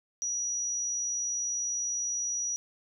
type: tone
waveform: sine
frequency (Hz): 5820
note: F#8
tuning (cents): -29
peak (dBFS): -29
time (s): 0.22-2.56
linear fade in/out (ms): 0
effects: none